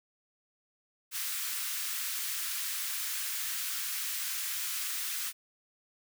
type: high-pass noise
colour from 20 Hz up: white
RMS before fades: -35 dBFS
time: 1.11-5.33 s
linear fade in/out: 50 ms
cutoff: 1300 Hz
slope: 24 dB/octave
effects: none